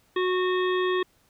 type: harmonic tone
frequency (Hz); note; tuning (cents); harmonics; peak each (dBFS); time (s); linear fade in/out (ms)
366.8; F#4; -15; 1 / 3 / 5 / 7 / 9 / 10; -23 / -30 / -32 / -40 / -38 / -41; 0.16-1.03; 5
effects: pink hiss -64 dBFS RMS until 1.29 s